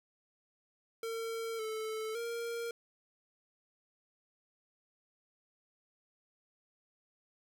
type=tone with pitch steps; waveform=square; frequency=454.8 / 437.7 / 466.4 Hz; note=A#4 / A4 / A#4; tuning=-43 / -9 / +1 cents; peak=-37 dBFS; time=1.03-2.71 s; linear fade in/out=2 ms; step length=560 ms; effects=none